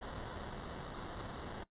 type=noise with sample-and-hold; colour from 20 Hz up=pink; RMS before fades=-45 dBFS; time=0.01-1.64 s; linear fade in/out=10 ms; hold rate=2450 Hz; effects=noise-tail reverb RT60 0.1 s tail -17 dB re dry + resampled to 8000 Hz